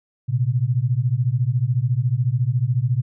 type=beating tone pair; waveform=sine; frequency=116.9 / 130.9 Hz; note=A#2 / C3; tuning=+5 / +1 cents; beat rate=14 Hz; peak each=-20 dBFS; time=0.28-3.02 s; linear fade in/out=20 ms; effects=none